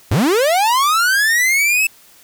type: linear sweep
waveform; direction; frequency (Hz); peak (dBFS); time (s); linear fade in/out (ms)
45% pulse; up; 75.2 to 2637; -12; 0.11-1.87; 5
effects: white hiss -47 dBFS RMS until 2.23 s